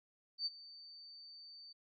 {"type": "tone with ADSR envelope", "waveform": "sine", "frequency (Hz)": 4579, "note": "D8", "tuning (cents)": -45, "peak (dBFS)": -33, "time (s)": [0.38, 1.73], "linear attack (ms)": 80, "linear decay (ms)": 29, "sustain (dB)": -19, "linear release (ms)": 12, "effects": []}